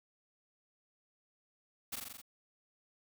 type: noise with echo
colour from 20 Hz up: white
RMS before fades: -39 dBFS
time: 1.92-1.96 s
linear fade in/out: 10 ms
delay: 43 ms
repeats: 6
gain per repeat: -2 dB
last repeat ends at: 2.218 s
effects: none